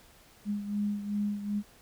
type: beating tone pair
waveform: sine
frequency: 205.3 / 207.9 Hz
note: G#3 / G#3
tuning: -20 / +2 cents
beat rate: 2.6 Hz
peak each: -30 / -36 dBFS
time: 0.45-1.63 s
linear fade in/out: 50 ms
effects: pink hiss -58 dBFS RMS until 1.81 s